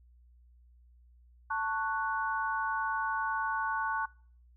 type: chord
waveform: sine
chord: F# minor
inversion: first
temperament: just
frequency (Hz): 888 / 1110 / 1480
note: A5 / C#6 / F#6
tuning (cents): +16 / +2 / 0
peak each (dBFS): -34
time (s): 1.5-4.06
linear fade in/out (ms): 10
effects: noise-tail reverb RT60 0.5 s tail -24 dB re dry + added 60 Hz sine -57 dBFS peak until 4.56 s